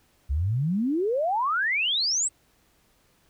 sine exponential sweep, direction up, 63.9 to 8220 Hz, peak -22 dBFS, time 0.29-2.29 s, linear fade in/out 20 ms, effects pink hiss -64 dBFS RMS until 3.29 s

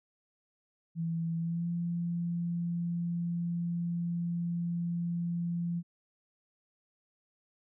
sine tone with pitch glide, 165.6 to 171.54 Hz, E3 to F3, +8 to -31 cents, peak -30 dBFS, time 0.95-5.83 s, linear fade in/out 50 ms, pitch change +61 cents, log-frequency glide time 1.38-1.68 s, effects none

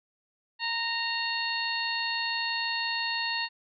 harmonic tone with a mistuned harmonic, 926 Hz, A#5, 12 cents flat, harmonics 1 / 2 / 3 / 4 / 5, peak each -35 / -33 / -34 / -38 / -33 dBFS, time 0.59-3.49 s, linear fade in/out 50 ms, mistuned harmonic 5, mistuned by -110 cents, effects none

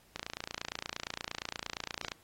click train, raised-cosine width 0.2 ms, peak -19 dBFS, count 57, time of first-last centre 0.16-2.118 s, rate 28.6 Hz, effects pink hiss -64 dBFS RMS until 2.23 s + AAC 48 kbps

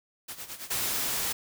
white noise with tremolo, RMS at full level -38 dBFS, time 0.28-1.02 s, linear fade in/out 10 ms, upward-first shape sine, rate 9.2 Hz, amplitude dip 75%
white noise, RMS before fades -30 dBFS, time 0.7-1.33 s, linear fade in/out 10 ms
effects none

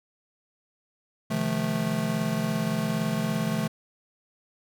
square chord, F dominant seventh, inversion second, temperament just, 130.96 / 157.15 / 174.61 / 218.3 Hz, C3 / Eb3 / F3 / A3, +2 / +18 / 0 / -13 cents, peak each -35 / -32 / -32 / -29 dBFS, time 1.3-3.68 s, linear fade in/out 10 ms, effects none

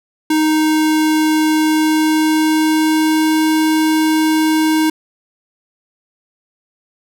square tone with pitch glide, 311.3 to 313.8 Hz, D#4 to D#4, +1 to +15 cents, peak -12 dBFS, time 0.3-4.9 s, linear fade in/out 5 ms, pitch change +14 cents, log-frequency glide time 1.55-3.44 s, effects none

